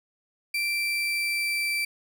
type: tone with pitch glide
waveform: 35% pulse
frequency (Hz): 2349 to 2335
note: D7 to D7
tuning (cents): 0 to -11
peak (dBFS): -23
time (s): 0.54-1.85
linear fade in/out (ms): 5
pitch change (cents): -11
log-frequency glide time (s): 0.69-1.68
effects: none